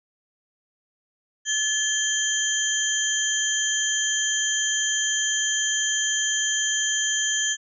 sine tone cluster, 1727 / 3167 / 6260 / 6890 Hz, A6 / G7 / G8 / A8, -33 / +17 / -3 / -37 cents, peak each -27 dBFS, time 1.45-7.57 s, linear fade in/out 50 ms, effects none

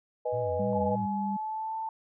sine chord, G# minor, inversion first, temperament equal, 493.9 / 622.3 / 830.6 Hz, B4 / D#5 / G#5, 0 / 0 / 0 cents, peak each -30 / -32 / -36 dBFS, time 0.25-0.96 s, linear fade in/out 10 ms
triangle tone with vibrato, 101.1 Hz, G#2, 46 cents flat, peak -33 dBFS, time 0.32-1.07 s, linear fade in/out 20 ms, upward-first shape sine, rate 3.4 Hz, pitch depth 270 cents each way
sine tone, 199.4 Hz, G3, 30 cents sharp, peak -30 dBFS, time 0.59-1.37 s, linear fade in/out 10 ms
sine tone with pitch glide, 849 to 887.1 Hz, G#5 to A5, +38 to +14 cents, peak -31 dBFS, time 0.73-1.89 s, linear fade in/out 2 ms, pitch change +76 cents, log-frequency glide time 1.15-1.77 s
effects none

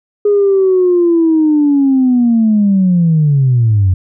sine linear sweep, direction down, 415.3 to 89 Hz, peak -6 dBFS, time 0.25-3.94 s, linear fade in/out 5 ms, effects tanh soft clip ceiling -3 dBFS

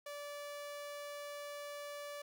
sawtooth tone, 580 Hz, D5, 22 cents flat, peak -40 dBFS, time 0.06-2.22 s, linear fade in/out 5 ms, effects none

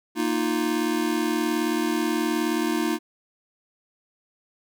square chord, Bb suspended fourth, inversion none, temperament just, 233.1 / 310.8 / 349.6 Hz, Bb3 / Eb4 / F4, 0 / -2 / +2 cents, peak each -29 / -26 / -28 dBFS, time 0.15-2.99 s, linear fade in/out 50 ms, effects none

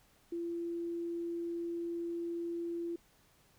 sine tone, 340.3 Hz, F4, 45 cents flat, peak -35 dBFS, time 0.32-2.96 s, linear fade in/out 5 ms, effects pink hiss -67 dBFS RMS until 3.58 s

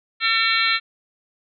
harmonic tone with a mistuned harmonic, 451.1 Hz, A4, 43 cents sharp, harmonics 3 / 4 / 5 / 6 / 7 / 8 / 9, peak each -24 / -24 / -22 / -27 / -28 / -29 / -23 dBFS, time 0.2-0.8 s, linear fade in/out 50 ms, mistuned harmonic 7, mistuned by +54 cents, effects none

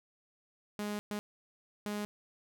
sawtooth tone bursts at uneven times, 207.7 Hz, G#3, in tune, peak -31 dBFS, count 3, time 0.79-0.99 / 1.11-1.19 / 1.86-2.05 s, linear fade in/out 0 ms, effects none

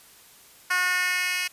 10% pulse tone with high-pass filter sweep, 362.4 Hz, F#4, 36 cents flat, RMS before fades -25 dBFS, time 0.7-1.48 s, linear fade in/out 10 ms, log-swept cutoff 1400 to 2700 Hz, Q 2, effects white hiss -52 dBFS RMS until 1.52 s + resampled to 32000 Hz

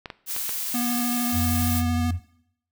clicks, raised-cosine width 0.3 ms, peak -17 dBFS, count 4, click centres 0.058 / 0.102 / 0.364 / 0.493 s
blue noise, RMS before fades -29 dBFS, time 0.26-1.83 s, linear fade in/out 50 ms
square tone with vibrato, 242.1 Hz, B3, 34 cents flat, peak -25 dBFS, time 0.74-2.11 s, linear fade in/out 5 ms, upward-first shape sine, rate 13 Hz, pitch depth 15 cents each way
sine tone with pitch glide, 87.31 to 88.07 Hz, F2 to F2, 0 to +15 cents, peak -23 dBFS, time 1.32-2.2 s, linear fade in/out 50 ms, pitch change +15 cents, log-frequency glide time 1.54-1.6 s
effects noise-tail reverb RT60 0.7 s tail -17 dB re dry

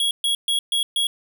square tone bursts, 3322 Hz, G#7, in tune, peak -19 dBFS, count 5, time 0-1.07 s, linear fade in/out 2 ms, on 110 ms, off 130 ms, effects none

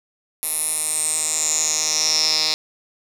10% pulse tone with band-pass filter sweep, 155.56 Hz, D#3, in tune, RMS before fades -21 dBFS, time 0.43-2.54 s, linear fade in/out 0 ms, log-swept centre 11000 to 4700 Hz, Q 7.5, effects 7-bit

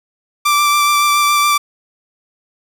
sawtooth tone with vibrato, 1173 Hz, D6, 2 cents flat, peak -7 dBFS, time 0.45-1.58 s, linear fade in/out 10 ms, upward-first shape sine, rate 7.1 Hz, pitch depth 14 cents each way, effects 8-bit

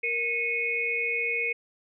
sine tone cluster, 467.1 / 2185 / 2493 Hz, A#4 / C#7 / D#7, +3 / -26 / +3 cents, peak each -34 / -28 / -29 dBFS, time 0.03-1.53 s, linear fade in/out 10 ms, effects none

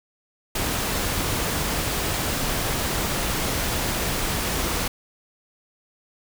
pink noise, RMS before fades -25 dBFS, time 0.55-4.88 s, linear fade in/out 5 ms, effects none

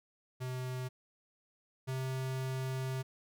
square tone pair in turn, 127.8 / 131.09 Hz, C3 / C3, -40 / +4 cents, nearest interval unison, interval 44 cents, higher second, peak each -37 / -35 dBFS, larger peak second, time 0.4-0.89 / 1.87-3.03 s, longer second, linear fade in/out 20 ms, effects none

